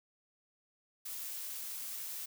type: noise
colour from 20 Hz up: blue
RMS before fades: -42 dBFS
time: 1.05-2.26 s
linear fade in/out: 10 ms
effects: none